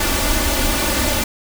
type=noise with comb filter; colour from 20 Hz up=pink; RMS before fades=-18 dBFS; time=0-1.24 s; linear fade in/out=5 ms; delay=3.4 ms; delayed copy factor=+0.75; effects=none